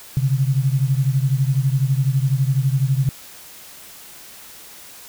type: beating tone pair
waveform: sine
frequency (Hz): 130.81 / 142.81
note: C3 / D3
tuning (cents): 0 / -48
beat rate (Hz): 12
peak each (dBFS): -17 / -20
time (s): 0.17-3.09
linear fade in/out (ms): 0
effects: white hiss -41 dBFS RMS until 5.08 s